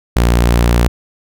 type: tone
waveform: sawtooth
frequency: 59 Hz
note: A#1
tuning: 22 cents sharp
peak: -5 dBFS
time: 0.16-0.88 s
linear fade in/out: 5 ms
effects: none